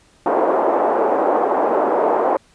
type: band-pass noise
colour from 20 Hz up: white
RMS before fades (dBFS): -17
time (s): 0.26-2.37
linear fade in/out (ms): 2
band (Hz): 330 to 870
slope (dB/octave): 24
effects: pink hiss -54 dBFS RMS until 2.54 s + resampled to 22050 Hz